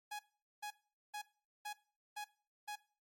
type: tone bursts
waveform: sawtooth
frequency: 834 Hz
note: G#5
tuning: 7 cents sharp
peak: -38 dBFS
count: 6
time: 0.11-2.758 s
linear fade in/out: 10 ms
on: 83 ms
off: 430 ms
effects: noise-tail reverb RT60 0.4 s tail -19 dB re dry + MP3 64 kbps